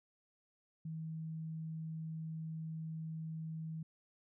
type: tone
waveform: sine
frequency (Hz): 160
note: D#3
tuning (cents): +49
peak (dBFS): -40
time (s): 0.85-3.83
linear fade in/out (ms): 5
effects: none